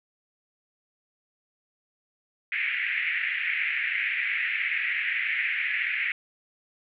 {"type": "band-pass noise", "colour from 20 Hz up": "white", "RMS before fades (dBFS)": -28, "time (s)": [2.52, 6.12], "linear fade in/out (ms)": 2, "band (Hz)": [1800, 2400], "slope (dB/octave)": 48, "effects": []}